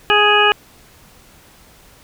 harmonic tone, 416.1 Hz, G#4, 3 cents sharp, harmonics 1 / 2 / 3 / 4 / 6 / 7, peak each -17 / -17 / -17 / -17 / -17 / -17 dBFS, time 0.1-0.52 s, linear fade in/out 0 ms, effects pink hiss -47 dBFS RMS until 2.03 s

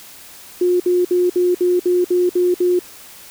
sine tone bursts, 357.6 Hz, F4, 41 cents sharp, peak -12 dBFS, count 9, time 0.61-2.792 s, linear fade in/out 5 ms, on 190 ms, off 59 ms, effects white hiss -40 dBFS RMS until 3.3 s

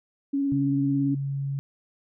sine tone with vibrato, 278.3 Hz, C#4, 7 cents sharp, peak -22 dBFS, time 0.33-1.15 s, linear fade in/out 10 ms, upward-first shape sine, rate 18 Hz, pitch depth 21 cents each way
sine tone, 138.59 Hz, C#3, in tune, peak -26 dBFS, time 0.52-1.59 s, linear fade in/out 0 ms
effects none

